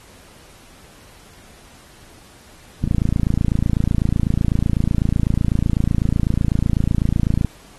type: click train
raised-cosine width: 5 ms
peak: -5 dBFS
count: 130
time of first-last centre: 2.84-7.447 s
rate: 28 Hz
effects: pink hiss -47 dBFS RMS until 7.78 s + AAC 32 kbps